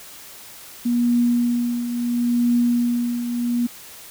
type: tone with tremolo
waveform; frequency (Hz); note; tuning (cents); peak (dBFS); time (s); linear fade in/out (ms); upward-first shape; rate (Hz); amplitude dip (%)
sine; 240; B3; -49; -14; 0.85-3.67; 10; triangle; 0.73; 65
effects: white hiss -41 dBFS RMS until 4.1 s